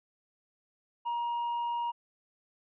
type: tone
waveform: triangle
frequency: 947 Hz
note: A#5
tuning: 27 cents sharp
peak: -28 dBFS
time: 1.05-1.92 s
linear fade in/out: 20 ms
effects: resampled to 8000 Hz